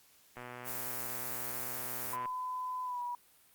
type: click train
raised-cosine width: 0.5 ms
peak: -30 dBFS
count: 233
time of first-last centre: 0.37-2.256 s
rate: 123 Hz
type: noise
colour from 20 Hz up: violet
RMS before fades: -39 dBFS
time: 0.64-2.17 s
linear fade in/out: 50 ms
type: tone with pitch glide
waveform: sine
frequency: 1009 to 970.7 Hz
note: B5 to B5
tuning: +37 to -30 cents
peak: -35 dBFS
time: 2.13-3.15 s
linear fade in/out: 2 ms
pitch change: -67 cents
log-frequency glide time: 2.84-3.01 s
effects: white hiss -64 dBFS RMS until 3.54 s + Opus 48 kbps